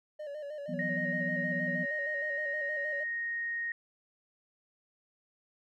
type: tone with vibrato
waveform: triangle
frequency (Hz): 587.3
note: D5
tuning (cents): 0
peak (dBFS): -36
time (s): 0.19-3.04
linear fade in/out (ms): 10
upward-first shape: square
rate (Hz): 6.4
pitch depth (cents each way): 57
type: chord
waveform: sine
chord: E suspended second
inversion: none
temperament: equal with one note detuned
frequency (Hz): 168.18 / 185 / 246.9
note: E3 / F#3 / B3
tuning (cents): +35 / 0 / 0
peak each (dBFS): -38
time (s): 0.68-1.86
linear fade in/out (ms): 20
type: tone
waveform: sine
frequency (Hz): 1864.7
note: A#6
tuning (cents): 0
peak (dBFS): -32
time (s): 0.79-3.72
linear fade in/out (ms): 2
effects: none